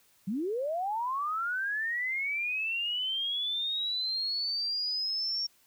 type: linear sweep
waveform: sine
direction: up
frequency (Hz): 174.61 to 5540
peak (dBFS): -29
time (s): 0.27-5.47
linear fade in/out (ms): 10
effects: white hiss -65 dBFS RMS until 5.66 s